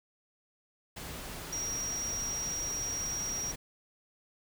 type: tone in noise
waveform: sine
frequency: 5690 Hz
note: F8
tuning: 31 cents sharp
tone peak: -33 dBFS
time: 1.52-3.52 s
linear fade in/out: 10 ms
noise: pink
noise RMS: -42 dBFS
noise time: 0.96-3.56 s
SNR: +6 dB
effects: none